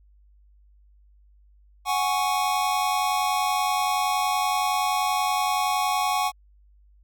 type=chord; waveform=square; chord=F# suspended second; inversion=none; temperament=equal; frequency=740 / 830.6 / 1108.7 Hz; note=F#5 / G#5 / C#6; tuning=0 / 0 / 0 cents; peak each=-27 dBFS; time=1.85-6.32 s; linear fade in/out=50 ms; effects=added 50 Hz sine -53 dBFS peak until 7.03 s